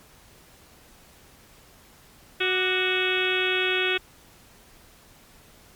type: harmonic tone with a mistuned harmonic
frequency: 370 Hz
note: F#4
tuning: in tune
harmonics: 1 / 2 / 3 / 4 / 5 / 6 / 7 / 8 / 9 / 10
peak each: -27 / -38 / -38 / -29 / -33 / -31 / -27 / -35 / -29 / -37 dBFS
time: 2.4-3.98 s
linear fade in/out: 10 ms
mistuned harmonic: 3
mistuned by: +100 cents
effects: pink hiss -53 dBFS RMS until 5.75 s + MP3 96 kbps